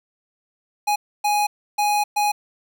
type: tone bursts at uneven times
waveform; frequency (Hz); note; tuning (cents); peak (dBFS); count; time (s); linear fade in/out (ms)
square; 830.6; G#5; 0; -18; 4; 0.87-0.96 / 1.24-1.47 / 1.78-2.04 / 2.16-2.32; 10
effects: 9-bit